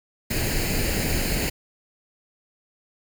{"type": "noise with comb filter", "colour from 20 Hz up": "pink", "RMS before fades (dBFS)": -24, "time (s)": [0.3, 1.5], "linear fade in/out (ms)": 10, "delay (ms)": 0.43, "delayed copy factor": 0.7, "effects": []}